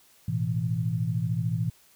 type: chord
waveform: sine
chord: A suspended second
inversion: none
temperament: equal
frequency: 110 / 123.47 / 164.81 Hz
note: A2 / B2 / E3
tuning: 0 / 0 / 0 cents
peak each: -29 dBFS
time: 0.28-1.7 s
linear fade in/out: 5 ms
effects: white hiss -59 dBFS RMS until 1.95 s